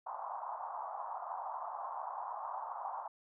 pink band-pass noise, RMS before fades -42 dBFS, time 0.06-3.08 s, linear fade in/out 10 ms, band 730 to 1100 Hz, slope 48 dB/octave, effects none

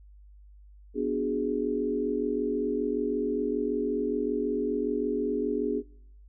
sine chord, G# half-diminished seventh, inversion first, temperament equal, 246.9 / 293.7 / 370 / 415.3 Hz, B3 / D4 / F#4 / G#4, 0 / 0 / 0 / 0 cents, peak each -32 / -31 / -34 / -29 dBFS, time 0.94-5.83 s, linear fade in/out 50 ms, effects noise-tail reverb RT60 0.7 s tail -24 dB re dry + added 50 Hz sine -49 dBFS peak until 6.28 s

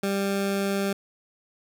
20% pulse tone, 197.6 Hz, G3, 14 cents sharp, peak -19 dBFS, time 0.03-0.93 s, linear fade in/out 5 ms, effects none

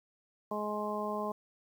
harmonic tone, 210.1 Hz, G#3, 20 cents sharp, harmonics 1 / 2 / 3 / 4 / 5, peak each -39 / -39 / -38 / -41 / -38 dBFS, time 0.51-1.32 s, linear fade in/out 5 ms, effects 10-bit

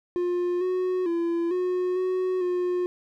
triangle tone with pitch steps, 354.2 / 367.5 / 338.7 / 363.5 / 369.9 / 358.5 Hz, F4 / F#4 / E4 / F#4 / F#4 / F4, +24 / -12 / +47 / -31 / 0 / +45 cents, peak -21 dBFS, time 0.16-2.86 s, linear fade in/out 0 ms, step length 450 ms, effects none

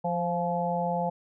harmonic tone with a mistuned harmonic, 174.3 Hz, F3, 3 cents flat, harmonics 1 / 3 / 4 / 5, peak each -31 / -31 / -31 / -31 dBFS, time 0.04-1.1 s, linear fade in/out 10 ms, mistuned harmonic 5, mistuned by -27 cents, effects none

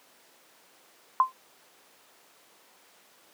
sine tone with exponential decay, 1039 Hz, C6, 12 cents flat, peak -13 dBFS, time 1.2-1.32 s, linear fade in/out 1 ms, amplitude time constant 25 ms, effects pink hiss -58 dBFS RMS until 3.33 s + high-pass 400 Hz 12 dB/octave

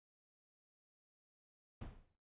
brown noise with exponential decay, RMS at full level -43 dBFS, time 1.81-2.16 s, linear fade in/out 5 ms, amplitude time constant 75 ms, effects noise-tail reverb RT60 0.3 s tail -17 dB re dry + resampled to 8000 Hz

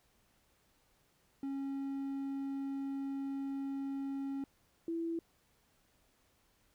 triangle / sine tone pair in turn, 274.2 / 332.3 Hz, C#4 / E4, -19 / +14 cents, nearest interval minor third, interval 333 cents, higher second, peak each -34 / -34 dBFS, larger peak neither, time 1.43-4.44 / 4.88-5.19 s, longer first, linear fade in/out 2 ms, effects pink hiss -72 dBFS RMS until 6.74 s

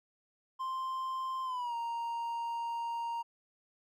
triangle tone with pitch glide, 1046.5 to 932.3 Hz, C6 to A#5, 0 to 0 cents, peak -32 dBFS, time 0.59-3.23 s, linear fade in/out 20 ms, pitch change -200 cents, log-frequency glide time 1.44-1.75 s, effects none

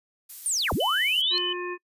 violet noise, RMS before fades -38 dBFS, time 0.29-1.22 s, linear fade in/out 10 ms
sine linear two-way sweep, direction down then up, 9397 to 37 to 4268 Hz, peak -23 dBFS, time 0.46-1.38 s, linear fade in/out 0 ms, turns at 0.73 s
sine tone, 3014 Hz, F#7, 31 cents sharp, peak -25 dBFS, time 0.8-1.53 s, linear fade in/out 5 ms
harmonic tone, 356.2 Hz, F4, 34 cents sharp, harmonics 1 / 3 / 5 / 7, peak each -31 / -36 / -38 / -39 dBFS, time 1.3-1.78 s, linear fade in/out 50 ms
effects noise-tail reverb RT60 0.1 s tail -25 dB re dry + resampled to 32000 Hz

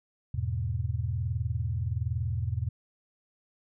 sine chord, E major, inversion none, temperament equal, 82.41 / 103.83 / 123.47 Hz, E2 / G#2 / B2, 0 / 0 / 0 cents, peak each -32 dBFS, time 0.34-2.69 s, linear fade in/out 5 ms, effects none

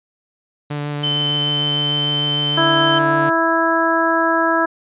sawtooth tone with vibrato, 146.4 Hz, D3, 5 cents flat, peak -18 dBFS, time 0.7-3.3 s, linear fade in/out 10 ms, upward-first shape sine, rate 6.6 Hz, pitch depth 11 cents each way
sine tone with pitch glide, 3066 to 3087 Hz, G7 to G7, -39 to -27 cents, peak -17 dBFS, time 1.03-2.99 s, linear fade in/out 10 ms, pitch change +12 cents, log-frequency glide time 1.29-2.08 s
harmonic tone, 329.3 Hz, E4, 2 cents flat, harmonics 1 / 2 / 3 / 4 / 5, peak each -20 / -20 / -20 / -20 / -20 dBFS, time 2.57-4.66 s, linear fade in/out 10 ms
effects resampled to 8000 Hz

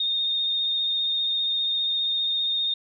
sine tone with vibrato, 3677 Hz, A#7, 24 cents flat, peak -22 dBFS, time 0-2.74 s, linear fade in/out 5 ms, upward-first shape sine, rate 15 Hz, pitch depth 18 cents each way, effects none

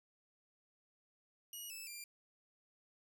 10% pulse tone with pitch steps, 2900 / 2629 / 2383 Hz, F#7 / E7 / D7, -35 / -5 / +25 cents, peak -38 dBFS, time 1.53-2.04 s, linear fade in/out 2 ms, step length 170 ms, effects none

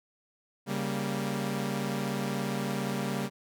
sawtooth chord, G diminished, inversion second, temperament equal, 138.59 / 196 / 233.1 Hz, Db3 / G3 / Bb3, 0 / 0 / 0 cents, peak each -31 / -29 / -31 dBFS, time 0.66-3.3 s, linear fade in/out 50 ms, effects none

